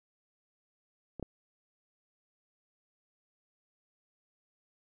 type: clicks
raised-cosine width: 2 ms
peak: -27 / -23 dBFS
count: 2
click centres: 1.197 / 1.227 s
effects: none